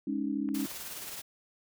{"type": "chord", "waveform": "sine", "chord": "Ab suspended fourth", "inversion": "none", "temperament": "equal", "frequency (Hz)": [207.7, 277.2, 311.1], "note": ["Ab3", "Db4", "Eb4"], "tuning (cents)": [0, 0, 0], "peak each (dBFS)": [-35, -32, -35], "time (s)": [0.07, 0.66], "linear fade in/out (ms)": 5}
{"type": "clicks", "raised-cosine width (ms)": 0.5, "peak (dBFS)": [-34, -37], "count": 2, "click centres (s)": [0.489, 0.715]}
{"type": "noise with tremolo", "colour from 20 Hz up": "white", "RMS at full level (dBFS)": -40, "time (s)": [0.54, 1.22], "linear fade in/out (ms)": 10, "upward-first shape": "sine", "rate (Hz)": 19, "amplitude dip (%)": 35}
{"effects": []}